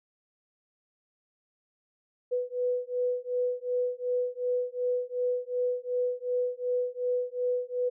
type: beating tone pair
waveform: sine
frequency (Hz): 493.9 / 496.6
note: B4 / B4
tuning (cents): 0 / +9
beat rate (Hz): 2.7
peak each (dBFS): -30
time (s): 2.31-7.9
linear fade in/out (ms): 20
effects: none